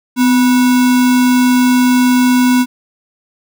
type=tone with sample-and-hold; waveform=sine; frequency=251.8 Hz; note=B3; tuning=34 cents sharp; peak=-7 dBFS; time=0.16-2.66 s; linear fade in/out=50 ms; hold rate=1225 Hz; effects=none